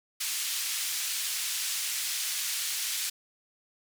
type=band-pass noise; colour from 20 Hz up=white; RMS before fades=-32 dBFS; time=0.2-3.1 s; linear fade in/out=10 ms; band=2200 to 10000 Hz; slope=12 dB/octave; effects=none